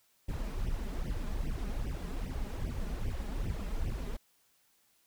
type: noise with flanger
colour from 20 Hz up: brown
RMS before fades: -35 dBFS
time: 0.28-4.17 s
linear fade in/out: 10 ms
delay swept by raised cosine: 0.35 to 4.95 ms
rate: 2.5 Hz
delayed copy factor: +0.95
effects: white hiss -70 dBFS RMS until 5.06 s